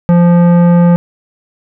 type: tone with tanh clipping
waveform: sine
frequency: 173.5 Hz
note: F3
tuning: 11 cents flat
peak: -6 dBFS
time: 0.09-0.96 s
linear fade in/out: 0 ms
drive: 14 dB
effects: none